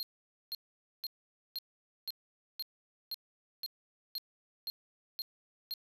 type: tone bursts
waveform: square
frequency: 4215 Hz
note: C8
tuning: 12 cents sharp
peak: -36 dBFS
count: 12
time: 0-5.738 s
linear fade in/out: 0 ms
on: 29 ms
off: 490 ms
effects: 12-bit